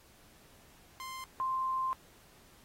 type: tone pair in turn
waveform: sawtooth / sine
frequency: 1046.5 / 1046.5 Hz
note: C6 / C6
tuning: 0 / 0 cents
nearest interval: unison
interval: 0 cents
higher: neither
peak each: -37 / -30 dBFS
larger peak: second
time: 1-1.24 / 1.4-1.93 s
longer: second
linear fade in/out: 0 ms
effects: pink hiss -61 dBFS RMS until 2.64 s + AAC 48 kbps